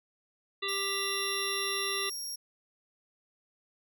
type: harmonic tone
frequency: 394.6 Hz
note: G4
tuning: 11 cents sharp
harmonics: 1 / 3 / 5 / 7 / 9 / 10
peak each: -38 / -38 / -38 / -38 / -38 / -38 dBFS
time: 0.62-2.1 s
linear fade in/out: 10 ms
type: tone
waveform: 25% pulse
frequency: 5588 Hz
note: F8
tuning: in tune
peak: -31 dBFS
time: 0.68-2.36 s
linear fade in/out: 10 ms
effects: none